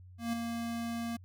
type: tone with ADSR envelope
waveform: square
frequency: 232.5 Hz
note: A#3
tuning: 4 cents flat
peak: -30 dBFS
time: 0.18-1.17 s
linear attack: 150 ms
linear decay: 6 ms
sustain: -5 dB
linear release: 11 ms
effects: added 91 Hz sine -50 dBFS peak until 1.24 s